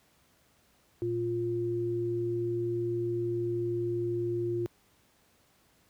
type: tone pair together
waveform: sine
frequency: 116.7 / 349.7 Hz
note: A#2 / F4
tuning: +2 / +2 cents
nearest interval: octave + perfect fifth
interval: 1900 cents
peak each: -35 / -29 dBFS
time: 1.02-4.66 s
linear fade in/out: 0 ms
effects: pink hiss -66 dBFS RMS until 5.89 s + high-pass 60 Hz 12 dB/octave